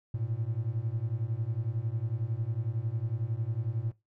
triangle beating tone pair, 107.6 / 118.6 Hz, A2 / A#2, -38 / +30 cents, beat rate 11 Hz, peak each -31 / -31 dBFS, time 0.14-3.92 s, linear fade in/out 5 ms, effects noise-tail reverb RT60 0.2 s tail -18 dB re dry

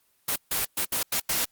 white noise bursts at uneven times, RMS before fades -26 dBFS, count 6, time 0.28-0.36 / 0.51-0.65 / 0.77-0.85 / 0.92-1.03 / 1.12-1.2 / 1.29-1.45 s, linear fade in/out 5 ms, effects white hiss -67 dBFS RMS until 1.51 s + Opus 24 kbps

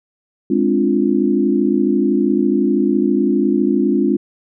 sine chord, D half-diminished seventh, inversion second, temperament equal, 207.7 / 261.6 / 293.7 / 349.2 Hz, Ab3 / C4 / D4 / F4, 0 / 0 / 0 / 0 cents, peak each -18 dBFS, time 0.5-4.17 s, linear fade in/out 5 ms, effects none

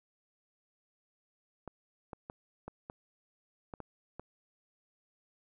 clicks, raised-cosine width 1 ms, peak -28 dBFS, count 8, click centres 1.677 / 2.132 / 2.299 / 2.68 / 2.899 / 3.738 / 3.803 / 4.196 s, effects none

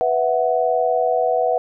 sine chord, B suspended fourth, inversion none, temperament equal, 493.9 / 659.3 / 740 Hz, B4 / E5 / F#5, 0 / 0 / 0 cents, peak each -20 dBFS, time 0.01-1.58 s, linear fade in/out 0 ms, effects none

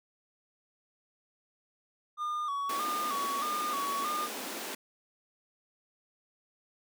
triangle tone with vibrato, 1167 Hz, D6, 11 cents flat, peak -29 dBFS, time 2.17-4.29 s, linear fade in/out 50 ms, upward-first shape square, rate 1.6 Hz, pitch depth 65 cents each way
pink high-pass noise, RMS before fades -39 dBFS, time 2.69-4.75 s, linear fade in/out 5 ms, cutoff 220 Hz, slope 48 dB/octave
effects none

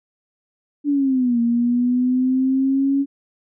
sine linear two-way sweep, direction down then up, 293.5 to 233.1 to 279.3 Hz, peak -15 dBFS, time 0.84-3.06 s, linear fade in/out 50 ms, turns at 1.4 s, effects none

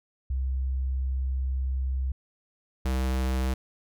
sine / square tone pair in turn, 65.41 / 64.77 Hz, C2 / C2, 0 / -17 cents, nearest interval unison, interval 17 cents, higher first, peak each -25 dBFS, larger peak neither, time 0.3-2.12 / 2.85-3.54 s, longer first, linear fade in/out 5 ms, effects none

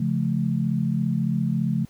sine chord, Db augmented, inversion none, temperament just, 138.59 / 173.24 / 216.5 Hz, Db3 / F3 / A3, 0 / -14 / -28 cents, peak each -25 dBFS, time 0-1.85 s, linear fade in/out 5 ms, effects pink hiss -57 dBFS RMS until 1.89 s + high-pass 60 Hz 12 dB/octave

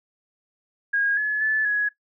sine tone with pitch steps, 1634 / 1707 / 1738 / 1676 Hz, G#6 / G#6 / A6 / G#6, -29 / +47 / -22 / +15 cents, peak -19 dBFS, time 0.93-1.89 s, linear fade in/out 10 ms, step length 240 ms, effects noise-tail reverb RT60 0.1 s tail -17 dB re dry

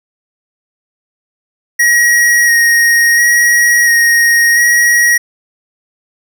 square tone with vibrato, 1886 Hz, A#6, 20 cents sharp, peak -7 dBFS, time 1.79-5.18 s, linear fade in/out 10 ms, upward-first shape square, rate 0.72 Hz, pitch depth 14 cents each way, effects none

